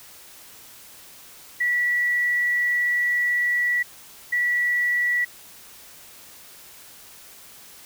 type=tone bursts at uneven times; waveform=sine; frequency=1947 Hz; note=B6; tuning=25 cents flat; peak=-19 dBFS; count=2; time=1.6-3.83 / 4.32-5.25 s; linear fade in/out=10 ms; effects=white hiss -46 dBFS RMS until 7.85 s

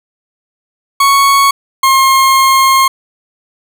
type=tone pair in turn; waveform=40% pulse; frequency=1108.7 / 1070.3 Hz; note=C#6 / C6; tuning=0 / +39 cents; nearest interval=minor second; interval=61 cents; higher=first; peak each=-5 dBFS; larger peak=neither; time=1-1.51 / 1.83-2.88 s; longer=second; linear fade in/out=5 ms; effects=none

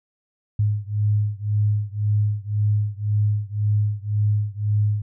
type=beating tone pair; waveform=sine; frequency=103.83 / 105.73 Hz; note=G#2 / G#2; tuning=0 / +31 cents; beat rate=1.9 Hz; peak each=-21 / -22 dBFS; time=0.59-5.02 s; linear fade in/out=5 ms; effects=none

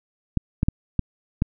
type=clicks; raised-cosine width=5 ms; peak=-7 dBFS; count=5; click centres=0.373 / 0.631 / 0.685 / 0.993 / 1.421 s; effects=none

